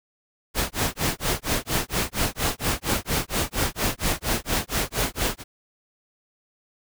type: noise with tremolo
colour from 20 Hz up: pink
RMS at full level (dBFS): -22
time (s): 0.54-5.44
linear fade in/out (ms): 50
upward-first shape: sine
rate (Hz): 4.3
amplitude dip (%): 100
effects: none